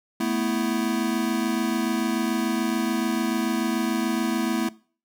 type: chord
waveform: square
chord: A suspended second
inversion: none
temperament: equal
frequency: 220 / 246.9 / 329.6 Hz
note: A3 / B3 / E4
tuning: 0 / 0 / 0 cents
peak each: -28 dBFS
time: 0.2-4.69 s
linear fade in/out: 5 ms
effects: noise-tail reverb RT60 0.4 s tail -20 dB re dry